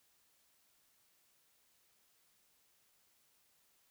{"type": "silence", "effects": ["white hiss -73 dBFS RMS until 3.9 s"]}